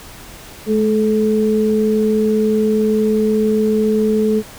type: tone pair together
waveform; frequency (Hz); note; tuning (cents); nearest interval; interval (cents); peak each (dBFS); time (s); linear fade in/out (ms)
sine; 214 / 433; A3 / A4; -48 / -28; octave; 1220; -15; 0.66-4.43; 50
effects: pink hiss -37 dBFS RMS until 4.58 s